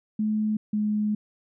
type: tone pair in turn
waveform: sine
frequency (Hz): 214.4 / 211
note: A3 / G#3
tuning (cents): -45 / +28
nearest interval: unison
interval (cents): 27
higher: first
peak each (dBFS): -22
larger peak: neither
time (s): 0.19-0.57 / 0.73-1.15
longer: second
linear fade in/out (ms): 5
effects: none